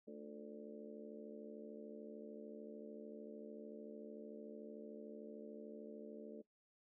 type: harmonic tone with a mistuned harmonic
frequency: 73.42 Hz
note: D2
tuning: in tune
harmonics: 3 / 4 / 5 / 6 / 7 / 8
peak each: -54 / -57 / -59 / -53 / -61 / -58 dBFS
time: 0.07-6.42 s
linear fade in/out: 10 ms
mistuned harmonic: 5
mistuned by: -74 cents
effects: noise-tail reverb RT60 0.1 s tail -18 dB re dry